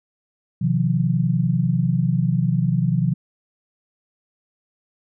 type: tone cluster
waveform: sine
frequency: 127.7 / 158 / 178.2 Hz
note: C3 / D#3 / F3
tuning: -42 / +27 / +35 cents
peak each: -21 dBFS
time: 0.61-3.14 s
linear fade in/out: 10 ms
effects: none